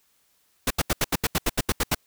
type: noise bursts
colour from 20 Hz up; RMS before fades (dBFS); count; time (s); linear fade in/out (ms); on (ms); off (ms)
pink; -22; 12; 0.67-1.948; 5; 35; 78
effects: white hiss -66 dBFS RMS until 2.06 s